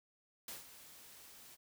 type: noise with ADSR envelope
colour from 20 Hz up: white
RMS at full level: -45 dBFS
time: 0.48-1.57 s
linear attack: 3 ms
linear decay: 150 ms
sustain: -12 dB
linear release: 33 ms
effects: none